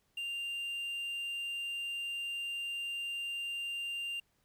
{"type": "tone with quantisation", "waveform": "triangle", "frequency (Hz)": 2790, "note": "F7", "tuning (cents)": -2, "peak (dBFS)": -34, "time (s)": [0.17, 4.2], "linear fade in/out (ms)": 5, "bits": 10, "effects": ["pink hiss -75 dBFS RMS until 4.44 s"]}